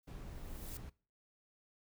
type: noise with exponential growth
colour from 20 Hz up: blue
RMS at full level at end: -47 dBFS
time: 0.03-0.77 s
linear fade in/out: 1 ms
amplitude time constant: 160 ms
type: noise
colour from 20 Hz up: brown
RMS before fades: -47 dBFS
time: 0.07-0.9 s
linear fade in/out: 10 ms
effects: noise-tail reverb RT60 0.4 s tail -22 dB re dry